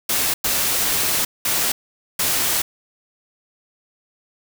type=noise bursts at uneven times; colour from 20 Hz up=white; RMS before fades=-20 dBFS; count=4; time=0.09-0.34 / 0.44-1.25 / 1.45-1.72 / 2.19-2.62 s; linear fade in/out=5 ms; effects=none